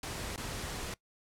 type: noise with dropouts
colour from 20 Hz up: pink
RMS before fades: -39 dBFS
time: 0.03-0.94 s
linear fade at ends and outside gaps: 2 ms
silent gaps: 0.361-0.377 s
effects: noise-tail reverb RT60 0.1 s tail -21 dB re dry + low-pass 11000 Hz 12 dB/octave